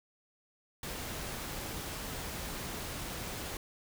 pink noise, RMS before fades -40 dBFS, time 0.83-3.57 s, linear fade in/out 2 ms, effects none

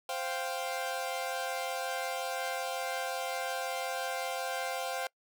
sawtooth chord, C suspended fourth, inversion none, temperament equal, 523.3 / 698.5 / 784 Hz, C5 / F5 / G5, 0 / 0 / 0 cents, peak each -34 dBFS, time 0.09-5.07 s, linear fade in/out 2 ms, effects noise-tail reverb RT60 0.1 s tail -24 dB re dry

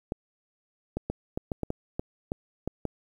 clicks, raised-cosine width 2 ms, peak -16 dBFS, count 11, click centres 0.121 / 0.97 / 1.1 / 1.375 / 1.518 / 1.633 / 1.704 / 1.995 / 2.319 / 2.676 / 2.853 s, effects 9-bit

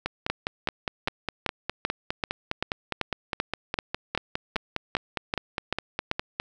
two click trains, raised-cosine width 0.3 ms, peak -9 / -11 dBFS, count 16 / 32, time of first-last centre 0.3-6.114 / 0.06-6.399 s, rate 2.58 / 4.89 Hz, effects none

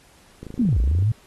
click train, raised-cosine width 3 ms, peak -22 dBFS, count 17, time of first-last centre 0.43-1.025 s, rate 26.9 Hz
sine linear two-way sweep, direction down then up, 265.3 to 52.5 to 116.3 Hz, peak -16 dBFS, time 0.59-1.12 s, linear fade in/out 5 ms, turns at 0.79 s
effects pink hiss -54 dBFS RMS until 1.26 s + AAC 32 kbps

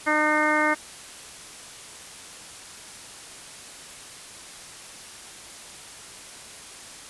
harmonic tone, 304.1 Hz, D#4, 40 cents flat, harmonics 1 / 2 / 3 / 4 / 5 / 6 / 7, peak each -27 / -27 / -27 / -27 / -27 / -27 / -27 dBFS, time 0.06-0.75 s, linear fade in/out 20 ms, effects white hiss -42 dBFS RMS until 7.09 s + resampled to 24000 Hz

